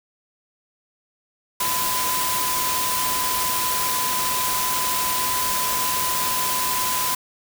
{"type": "tone in noise", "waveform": "sine", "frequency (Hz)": 1008, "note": "B5", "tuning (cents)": 35, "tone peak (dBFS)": -25, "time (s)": [1.6, 7.15], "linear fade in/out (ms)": 5, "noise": "white", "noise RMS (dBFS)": -24, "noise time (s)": [1.6, 7.15], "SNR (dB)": -4, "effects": []}